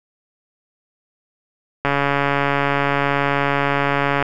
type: click train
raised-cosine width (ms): 0.5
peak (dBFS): -3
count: 336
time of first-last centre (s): 1.85-4.226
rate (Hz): 141
effects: none